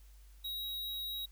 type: tone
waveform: square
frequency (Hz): 3826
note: A#7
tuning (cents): +44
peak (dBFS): -38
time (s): 0.44-1.26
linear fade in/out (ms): 10
effects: added 50 Hz sine -54 dBFS peak until 1.31 s + white hiss -68 dBFS RMS until 1.31 s